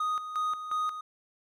triangle tone with tremolo, 1244 Hz, D#6, 1 cent flat, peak -25 dBFS, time 0-1.01 s, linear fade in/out 5 ms, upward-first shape square, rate 2.8 Hz, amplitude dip 65%, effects none

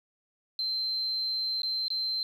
sine tone with dropouts, 4112 Hz, C8, 31 cents flat, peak -27 dBFS, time 0.59-2.23 s, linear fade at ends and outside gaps 1 ms, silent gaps 1.619-1.632 / 1.882-1.903 s, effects tanh soft clip ceiling -23 dBFS + 11-bit

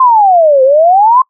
sine exponential two-way sweep, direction down then up, 1062 to 513 to 1062 Hz, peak -3 dBFS, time 0-1.22 s, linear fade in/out 5 ms, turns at 0.63 s, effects noise-tail reverb RT60 0.1 s tail -24 dB re dry

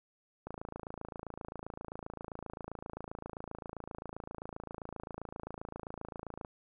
click train, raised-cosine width 1 ms, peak -27 dBFS, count 166, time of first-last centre 0.47-6.448 s, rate 27.6 Hz, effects none

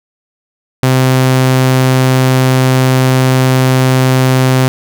sawtooth tone, 129.8 Hz, C3, 13 cents flat, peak -3 dBFS, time 0.83-4.68 s, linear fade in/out 0 ms, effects none

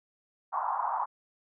white band-pass noise, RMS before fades -31 dBFS, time 0.52-1.06 s, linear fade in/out 20 ms, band 790 to 1100 Hz, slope 48 dB/octave, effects none

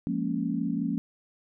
sine chord, Bb minor seventh, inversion second, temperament equal, 174.61 / 207.7 / 233.1 / 277.2 Hz, F3 / Ab3 / Bb3 / Db4, 0 / 0 / 0 / 0 cents, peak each -32 / -33 / -31 / -31 dBFS, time 0.07-0.98 s, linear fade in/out 0 ms, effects none

